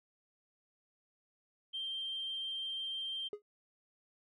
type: tone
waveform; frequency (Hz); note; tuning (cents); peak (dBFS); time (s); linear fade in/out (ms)
sine; 3157; G7; +12; -36; 1.73-3.29; 20
type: tone with exponential decay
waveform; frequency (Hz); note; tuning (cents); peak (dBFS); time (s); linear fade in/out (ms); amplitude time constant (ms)
triangle; 415.3; G#4; 0; -32; 3.33-3.42; 1; 18
effects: tanh soft clip ceiling -31 dBFS